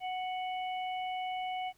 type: harmonic tone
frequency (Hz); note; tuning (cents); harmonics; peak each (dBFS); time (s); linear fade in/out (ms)
740; F#5; 0; 1 / 3 / 4; -34 / -44 / -46; 0-1.73; 50
effects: pink hiss -68 dBFS RMS until 1.77 s